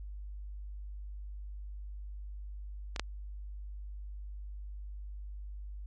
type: clicks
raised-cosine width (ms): 0.2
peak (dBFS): -19 / -14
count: 2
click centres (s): 2.962 / 2.996
effects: added 50 Hz sine -40 dBFS peak until 5.86 s + MP3 48 kbps